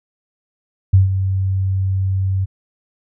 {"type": "tone with ADSR envelope", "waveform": "sine", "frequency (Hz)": 95.5, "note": "G2", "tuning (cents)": -45, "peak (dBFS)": -5, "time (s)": [0.93, 2.46], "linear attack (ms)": 10, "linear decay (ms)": 140, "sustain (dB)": -10, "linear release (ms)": 23, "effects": []}